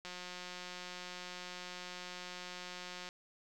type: click train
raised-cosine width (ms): 0.2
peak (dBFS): -28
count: 548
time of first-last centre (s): 0.05-3.089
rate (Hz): 180
effects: none